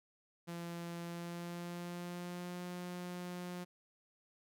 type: tone with pitch glide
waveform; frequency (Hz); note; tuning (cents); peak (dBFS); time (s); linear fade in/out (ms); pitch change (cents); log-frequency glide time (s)
sawtooth; 170.9 to 178.16; F3 to F3; -37 to +35; -38; 0.47-3.65; 20; +72; 1.04-2.64
effects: none